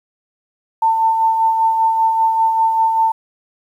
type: tone with tremolo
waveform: sine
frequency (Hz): 896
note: A5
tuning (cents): +31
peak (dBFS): -10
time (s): 0.82-3.12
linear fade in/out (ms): 5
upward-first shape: sine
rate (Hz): 5.1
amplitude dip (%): 40
effects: 8-bit